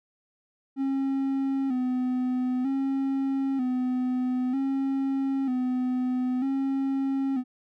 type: tone with vibrato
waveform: triangle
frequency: 261.6 Hz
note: C4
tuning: in tune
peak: -22 dBFS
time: 0.76-7.44 s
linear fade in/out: 50 ms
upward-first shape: square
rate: 0.53 Hz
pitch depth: 60 cents each way
effects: none